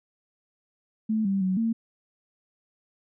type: tone with pitch steps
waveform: sine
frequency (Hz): 218.5 / 195.5 / 186.9 / 226.9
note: A3 / G3 / F#3 / A#3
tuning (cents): -12 / -4 / +18 / -47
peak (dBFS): -22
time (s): 1.09-1.73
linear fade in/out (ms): 10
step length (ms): 160
effects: none